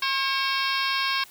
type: harmonic tone with a mistuned harmonic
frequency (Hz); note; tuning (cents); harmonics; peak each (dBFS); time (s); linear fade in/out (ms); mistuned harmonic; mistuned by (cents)
538; C5; +48; 2 / 3 / 4 / 5 / 6 / 7 / 8 / 9 / 10; -28 / -30 / -31 / -32 / -33 / -33 / -34 / -35 / -35; 0.02-1.24; 5; 4; +68
effects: white hiss -50 dBFS RMS until 1.3 s